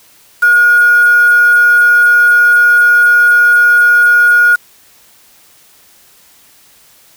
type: tone with quantisation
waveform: sine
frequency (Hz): 1438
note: F#6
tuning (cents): -50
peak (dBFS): -4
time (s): 0.42-4.56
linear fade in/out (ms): 10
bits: 4
effects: white hiss -45 dBFS RMS until 7.16 s